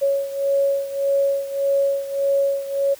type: beating tone pair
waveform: sine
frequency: 554.4 / 556.1 Hz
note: C#5 / C#5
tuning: 0 / +5 cents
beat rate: 1.7 Hz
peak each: -19 / -23 dBFS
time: 0.01-2.95 s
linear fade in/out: 20 ms
effects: white hiss -45 dBFS RMS until 2.99 s